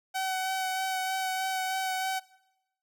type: tone with vibrato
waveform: sawtooth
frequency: 756 Hz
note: F#5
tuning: 37 cents sharp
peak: -25 dBFS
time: 0.14-2.2 s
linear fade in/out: 20 ms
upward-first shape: sine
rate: 3.2 Hz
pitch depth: 14 cents each way
effects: noise-tail reverb RT60 0.9 s tail -22 dB re dry